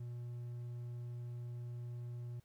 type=tone; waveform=triangle; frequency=120.5 Hz; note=B2; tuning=42 cents flat; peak=-40 dBFS; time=0-2.4 s; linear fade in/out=5 ms; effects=pink hiss -75 dBFS RMS until 2.44 s